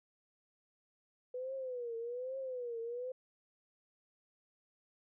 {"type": "tone with vibrato", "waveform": "sine", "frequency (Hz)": 494.9, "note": "B4", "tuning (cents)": 4, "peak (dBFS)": -38, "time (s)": [1.34, 3.12], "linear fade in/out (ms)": 5, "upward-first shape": "triangle", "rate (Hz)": 1.2, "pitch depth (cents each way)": 150, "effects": []}